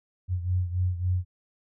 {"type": "beating tone pair", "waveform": "sine", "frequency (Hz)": [89.8, 93.4], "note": ["F2", "F#2"], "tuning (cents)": [49, 17], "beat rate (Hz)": 3.6, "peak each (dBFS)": [-25, -30], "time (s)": [0.28, 1.25], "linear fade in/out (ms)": 50, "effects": []}